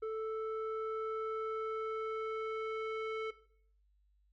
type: tone with low-pass filter sweep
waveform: square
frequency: 440 Hz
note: A4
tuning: in tune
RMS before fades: -38 dBFS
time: 0.02-3.31 s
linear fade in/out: 10 ms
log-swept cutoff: 1000 to 2300 Hz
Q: 1.9
effects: noise-tail reverb RT60 0.6 s tail -17 dB re dry + added 50 Hz sine -68 dBFS peak until 4.32 s